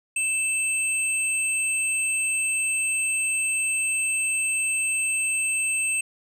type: tone pair together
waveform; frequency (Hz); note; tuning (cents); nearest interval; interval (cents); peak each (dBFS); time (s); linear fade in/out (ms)
sine; 2637 / 8372; E7 / C9; 0 / 0; octave + minor sixth; 2000; -23; 0.16-6.01; 5
effects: tanh soft clip ceiling -18 dBFS